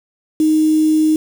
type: tone with quantisation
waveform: sine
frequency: 311.1 Hz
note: D#4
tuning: in tune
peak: -10 dBFS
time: 0.4-1.16 s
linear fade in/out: 2 ms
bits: 5
effects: none